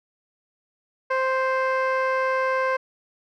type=tone with low-pass filter; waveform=15% pulse; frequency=523.3 Hz; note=C5; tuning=in tune; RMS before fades=-23 dBFS; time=1.1-2.77 s; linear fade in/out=10 ms; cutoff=1900 Hz; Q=0.67; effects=none